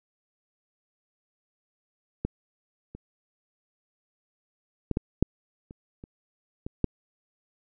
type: clicks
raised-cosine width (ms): 3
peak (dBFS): -14 / -27 / -13 / -12 / -6 / -30 / -29 / -21 / -9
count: 9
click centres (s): 2.25 / 2.95 / 4.913 / 4.971 / 5.226 / 5.709 / 6.039 / 6.665 / 6.843
effects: none